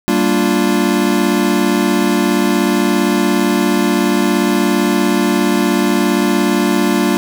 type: chord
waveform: square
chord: G minor seventh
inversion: none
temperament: equal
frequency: 196 / 233.1 / 293.7 / 349.2 Hz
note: G3 / Bb3 / D4 / F4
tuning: 0 / 0 / 0 / 0 cents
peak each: -18 dBFS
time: 0.08-7.17 s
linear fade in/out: 0 ms
effects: none